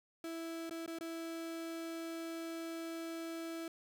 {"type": "tone with dropouts", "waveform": "35% pulse", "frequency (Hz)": 329.6, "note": "E4", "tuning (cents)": 0, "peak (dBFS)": -39, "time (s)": [0.24, 3.68], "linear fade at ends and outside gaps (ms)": 2, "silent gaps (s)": [[0.696, 0.709], [0.862, 0.877], [0.987, 1.009]], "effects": []}